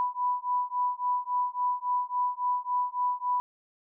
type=beating tone pair; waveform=sine; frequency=987.8 / 991.4 Hz; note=B5 / B5; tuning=0 / +6 cents; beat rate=3.6 Hz; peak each=-29 dBFS; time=0-3.4 s; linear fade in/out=0 ms; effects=none